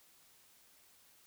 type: silence
effects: white hiss -65 dBFS RMS until 1.26 s